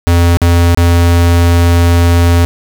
square tone with dropouts, 85.9 Hz, F2, 28 cents flat, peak -6 dBFS, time 0.07-2.45 s, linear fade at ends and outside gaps 0 ms, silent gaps 0.371-0.417 / 0.747-0.774 s, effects 8-bit

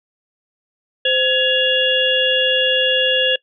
harmonic tone with a mistuned harmonic, 561 Hz, C#5, 21 cents sharp, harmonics 1 / 3 / 5 / 6, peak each -19 / -21 / -17 / -19 dBFS, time 1.05-3.36 s, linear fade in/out 5 ms, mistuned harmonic 1, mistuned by -140 cents, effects noise-tail reverb RT60 0.1 s tail -23 dB re dry

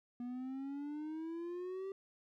triangle exponential sweep, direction up, 241.1 to 392 Hz, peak -38 dBFS, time 0.2-1.92 s, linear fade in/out 2 ms, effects none

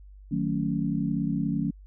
sine chord, D# half-diminished seventh, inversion none, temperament just, 155.56 / 186.68 / 224 / 280 Hz, D#3 / F#3 / A3 / C#4, 0 / +16 / +31 / +18 cents, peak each -30 dBFS, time 0.31-1.71 s, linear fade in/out 10 ms, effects added 49 Hz sine -45 dBFS peak until 1.86 s

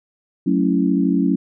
sine chord, F# minor seventh, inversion none, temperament equal, 185 / 220 / 277.2 / 329.6 Hz, F#3 / A3 / C#4 / E4, 0 / 0 / 0 / 0 cents, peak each -19 / -22 / -18 / -23 dBFS, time 0.46-1.36 s, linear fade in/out 10 ms, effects none

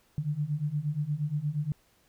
sine beating tone pair, 143.8 / 152.3 Hz, D3 / D#3, -36 / -37 cents, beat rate 8.5 Hz, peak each -32 / -30 dBFS, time 0.18-1.72 s, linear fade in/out 0 ms, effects pink hiss -66 dBFS RMS until 2.08 s

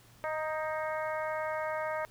harmonic tone with a mistuned harmonic, 311.1 Hz, D#4, in tune, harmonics 2 / 3 / 4 / 5 / 6 / 7, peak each -34 / -38 / -40 / -42 / -44 / -45 dBFS, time 0.24-2.05 s, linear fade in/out 0 ms, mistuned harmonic 5, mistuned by +26 cents, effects added 117 Hz sine -60 dBFS peak until 2.1 s + pink hiss -60 dBFS RMS until 2.1 s

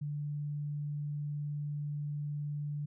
sine tone, 146.83 Hz, D3, in tune, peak -34 dBFS, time 0.01-2.86 s, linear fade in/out 10 ms, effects none

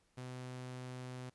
sawtooth tone, 126.7 Hz, B2, 45 cents sharp, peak -40 dBFS, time 0.17-1.3 s, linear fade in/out 10 ms, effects pink hiss -75 dBFS RMS until 1.34 s + resampled to 24000 Hz

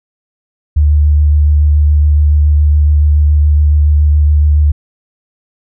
sine tone with vibrato, 74.4 Hz, D2, 23 cents sharp, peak -5 dBFS, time 0.76-4.72 s, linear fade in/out 10 ms, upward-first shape triangle, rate 7.1 Hz, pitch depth 19 cents each way, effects none

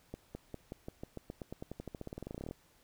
accelerating click train, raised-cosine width 2 ms, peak -28 dBFS, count 29, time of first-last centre 0.14-2.511 s, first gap 210 ms, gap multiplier 0.92, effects pink hiss -67 dBFS RMS until 2.83 s

